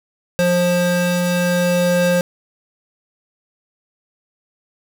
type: tone pair together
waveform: square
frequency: 176.8 / 531 Hz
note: F3 / C5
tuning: +22 / +25 cents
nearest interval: octave + perfect fifth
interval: 1903 cents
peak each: -18 dBFS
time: 0.39-2.21 s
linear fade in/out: 0 ms
effects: none